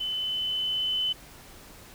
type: tone with level ramp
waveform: sine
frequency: 3026 Hz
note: F#7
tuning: 38 cents sharp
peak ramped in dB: -28 to -24 dBFS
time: 0-1.13 s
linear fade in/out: 10 ms
effects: pink hiss -49 dBFS RMS until 1.94 s